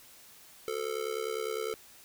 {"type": "tone with amplitude modulation", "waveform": "square", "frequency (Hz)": 441, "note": "A4", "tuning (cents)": 4, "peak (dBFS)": -29, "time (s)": [0.68, 1.74], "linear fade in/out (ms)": 0, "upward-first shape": "sine", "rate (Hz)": 69.9, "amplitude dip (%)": 90, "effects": ["white hiss -55 dBFS RMS until 2.04 s"]}